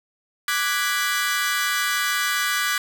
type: chord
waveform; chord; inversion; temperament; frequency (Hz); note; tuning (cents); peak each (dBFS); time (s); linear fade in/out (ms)
sawtooth; G# half-diminished seventh; second; equal; 1174.7 / 1480 / 1661.2 / 1975.5; D6 / F#6 / G#6 / B6; 0 / 0 / 0 / 0; -23; 0.48-2.78; 2
effects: none